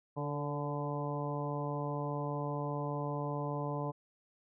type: harmonic tone with a mistuned harmonic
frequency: 145 Hz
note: D3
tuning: 22 cents flat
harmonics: 1 / 2 / 3 / 4 / 5 / 6 / 7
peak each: -37 / -42 / -42 / -42 / -46 / -44 / -43 dBFS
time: 0.16-3.92 s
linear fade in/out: 20 ms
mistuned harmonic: 3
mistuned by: +26 cents
effects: none